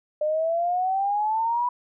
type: exponential sweep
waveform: sine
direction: up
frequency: 600 to 987.8 Hz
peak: -21 dBFS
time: 0.21-1.69 s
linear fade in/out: 5 ms
effects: none